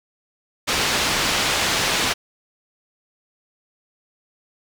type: low-pass noise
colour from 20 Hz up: white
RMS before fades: -21 dBFS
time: 0.67-2.14 s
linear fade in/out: 20 ms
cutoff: 4500 Hz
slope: 12 dB/octave
effects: none